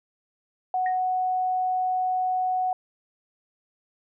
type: tone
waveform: sine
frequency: 740 Hz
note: F#5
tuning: in tune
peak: -22 dBFS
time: 0.74-2.73 s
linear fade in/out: 2 ms
type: tone with exponential decay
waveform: sine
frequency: 1860 Hz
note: A#6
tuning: 4 cents flat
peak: -28 dBFS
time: 0.86-1 s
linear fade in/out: 2 ms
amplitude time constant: 30 ms
effects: none